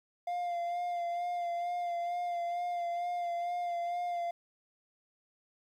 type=tone with vibrato; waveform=triangle; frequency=698.5 Hz; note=F5; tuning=in tune; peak=-30 dBFS; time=0.27-4.31 s; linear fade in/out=5 ms; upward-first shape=sine; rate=2.2 Hz; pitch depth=24 cents each way; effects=11-bit

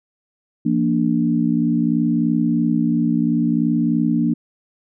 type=chord; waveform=sine; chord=Bb major; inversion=second; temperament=equal with one note detuned; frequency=170.13 / 233.1 / 293.7 Hz; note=F3 / Bb3 / D4; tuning=-45 / 0 / 0 cents; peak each=-21 / -18 / -20 dBFS; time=0.65-4.34 s; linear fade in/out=10 ms; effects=none

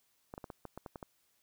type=clicks; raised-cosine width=1 ms; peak=-29 dBFS; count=9; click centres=0.339 / 0.379 / 0.442 / 0.502 / 0.653 / 0.776 / 0.862 / 0.958 / 1.028 s; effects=white hiss -74 dBFS RMS until 1.42 s

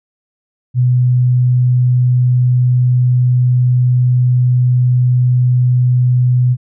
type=tone; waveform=sine; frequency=124.8 Hz; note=B2; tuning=19 cents sharp; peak=-8 dBFS; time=0.74-6.57 s; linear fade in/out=50 ms; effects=none

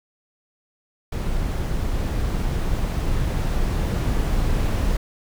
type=noise with level ramp; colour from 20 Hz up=brown; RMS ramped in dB=-24 to -20 dBFS; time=1.12-4.97 s; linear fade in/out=5 ms; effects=none

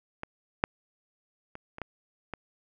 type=clicks; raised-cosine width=0.5 ms; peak=-20 / -7 / -26 / -26 / -19 / -20 dBFS; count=6; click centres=0.234 / 0.639 / 1.554 / 1.784 / 1.817 / 2.337 s; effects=none

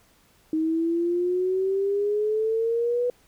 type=exponential sweep; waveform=sine; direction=up; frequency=313.4 to 493.9 Hz; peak=-21 dBFS; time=0.53-3.1 s; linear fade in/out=2 ms; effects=pink hiss -60 dBFS RMS until 3.27 s

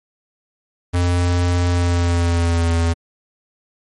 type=tone with pitch glide; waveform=square; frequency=88.2 to 83.78 Hz; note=F2 to E2; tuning=+18 to +29 cents; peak=-15 dBFS; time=0.93-2.94 s; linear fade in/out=20 ms; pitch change=-89 cents; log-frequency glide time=1.67-2.74 s; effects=MP3 48 kbps

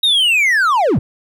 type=linear sweep; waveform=triangle; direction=down; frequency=3809 to 79 Hz; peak=-9 dBFS; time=0.03-0.99 s; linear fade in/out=5 ms; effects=none

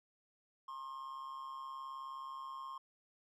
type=tone with amplitude modulation; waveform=triangle; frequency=1069 Hz; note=C6; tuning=37 cents sharp; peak=-39 dBFS; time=0.68-2.78 s; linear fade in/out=5 ms; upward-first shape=sine; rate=139 Hz; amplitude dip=60%; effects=none

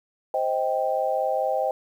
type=chord; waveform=sine; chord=C minor; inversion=none; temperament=just; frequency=523.3 / 627.9 / 784.9 Hz; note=C5 / Eb5 / G5; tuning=0 / +16 / +2 cents; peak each=-26 dBFS; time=0.34-1.71 s; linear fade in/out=2 ms; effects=9-bit

